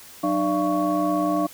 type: tone cluster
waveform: sine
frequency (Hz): 185.2 / 302.5 / 587 / 684 / 1114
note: F#3 / D#4 / D5 / F5 / C#6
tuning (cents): +2 / -49 / -1 / -36 / +8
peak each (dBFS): -30 / -22 / -29 / -25 / -27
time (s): 0.23-1.47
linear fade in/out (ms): 10
effects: tanh soft clip ceiling -10 dBFS + white hiss -45 dBFS RMS until 1.53 s